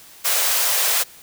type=high-pass noise; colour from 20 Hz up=white; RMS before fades=-19 dBFS; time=0.24-1.04 s; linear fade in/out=20 ms; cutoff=450 Hz; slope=48 dB/octave; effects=white hiss -45 dBFS RMS until 1.22 s